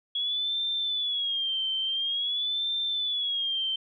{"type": "tone with vibrato", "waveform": "sine", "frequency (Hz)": 3335, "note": "G#7", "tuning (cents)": 7, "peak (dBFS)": -26, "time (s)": [0.15, 3.76], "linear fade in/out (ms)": 5, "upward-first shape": "sine", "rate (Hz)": 0.48, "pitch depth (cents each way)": 120, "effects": []}